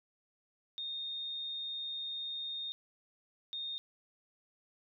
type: tone bursts at uneven times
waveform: sine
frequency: 3679 Hz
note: A#7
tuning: 24 cents flat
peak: -37 dBFS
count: 2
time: 0.78-2.72 / 3.53-3.78 s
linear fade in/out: 0 ms
effects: none